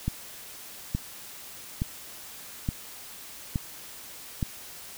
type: click train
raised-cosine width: 5 ms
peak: -14 dBFS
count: 6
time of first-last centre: 0.08-4.428 s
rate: 1.15 Hz
effects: white hiss -44 dBFS RMS until 4.97 s